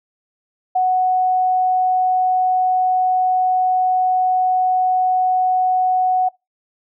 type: tone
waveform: sine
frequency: 740 Hz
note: F#5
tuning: in tune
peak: -13 dBFS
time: 0.75-6.29 s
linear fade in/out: 10 ms
effects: noise-tail reverb RT60 0.2 s tail -23 dB re dry